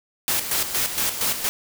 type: noise with tremolo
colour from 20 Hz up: white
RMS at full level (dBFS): -22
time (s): 0.28-1.49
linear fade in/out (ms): 0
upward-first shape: square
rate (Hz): 4.3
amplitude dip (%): 60
effects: none